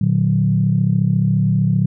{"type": "chord", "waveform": "sine", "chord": "Bb augmented", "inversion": "none", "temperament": "equal with one note detuned", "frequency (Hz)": [116.54, 150.26, 185], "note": ["Bb2", "D3", "F#3"], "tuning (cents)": [0, 40, 0], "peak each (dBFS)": -17, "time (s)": [0.01, 1.86], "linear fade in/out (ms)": 5, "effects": ["tanh soft clip ceiling -3 dBFS"]}